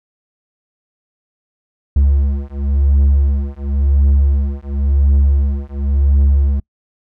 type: beating tone pair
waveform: triangle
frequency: 69.3 / 70.24 Hz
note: C#2 / C#2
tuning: 0 / +23 cents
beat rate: 0.94 Hz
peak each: -12 dBFS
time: 1.96-6.6 s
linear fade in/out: 5 ms
effects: noise-tail reverb RT60 0.1 s tail -26 dB re dry